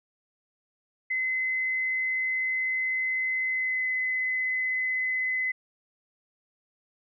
sine tone with pitch glide, 2044 to 2029 Hz, C7 to B6, -41 to +46 cents, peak -25 dBFS, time 1.1-5.52 s, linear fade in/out 10 ms, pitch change -13 cents, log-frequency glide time 3.48-3.87 s, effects none

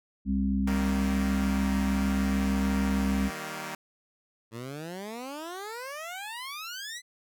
harmonic tone, 66.5 Hz, C2, 29 cents sharp, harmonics 1 / 3 / 4, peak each -30 / -26 / -31 dBFS, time 0.25-3.31 s, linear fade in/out 50 ms
5% pulse chord, Eb major, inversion none, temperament equal with one note detuned, 155.56 / 192.74 / 233.1 Hz, Eb3 / G3 / Bb3, 0 / -29 / 0 cents, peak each -28 dBFS, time 0.67-3.75 s, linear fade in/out 2 ms
15% pulse exponential sweep, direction up, 110 to 2041 Hz, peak -30 dBFS, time 4.51-7.02 s, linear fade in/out 50 ms
effects none

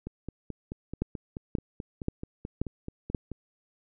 two click trains, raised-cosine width 3 ms, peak -14 / -23 dBFS, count 5 / 16, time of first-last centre 1.02-3.148 / 0.07-3.317 s, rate 1.88 / 4.62 Hz, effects none

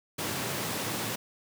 pink high-pass noise, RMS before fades -33 dBFS, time 0.18-1.16 s, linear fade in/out 10 ms, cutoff 100 Hz, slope 48 dB/octave, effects none

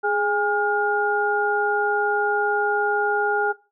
sine tone cluster, 416.6 / 818 / 1421 Hz, G#4 / G#5 / F6, +5 / -26 / +30 cents, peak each -23 dBFS, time 0.03-3.53 s, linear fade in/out 20 ms, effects noise-tail reverb RT60 0.3 s tail -20 dB re dry

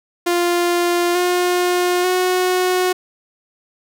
sawtooth tone with pitch steps, 349 / 357.4 / 365.9 Hz, F4 / F4 / F#4, -1 / +40 / -19 cents, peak -11 dBFS, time 0.26-2.93 s, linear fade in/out 10 ms, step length 890 ms, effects none

